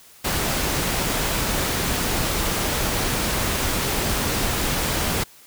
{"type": "noise", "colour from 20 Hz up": "pink", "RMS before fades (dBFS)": -23, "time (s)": [0.24, 5.24], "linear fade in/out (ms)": 10, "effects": ["white hiss -49 dBFS RMS until 5.46 s"]}